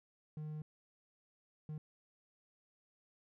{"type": "tone bursts at uneven times", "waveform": "triangle", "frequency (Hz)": 153.1, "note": "D#3", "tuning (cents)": -28, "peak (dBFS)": -39, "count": 2, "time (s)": [[0.37, 0.62], [1.69, 1.78]], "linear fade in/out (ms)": 2, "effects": []}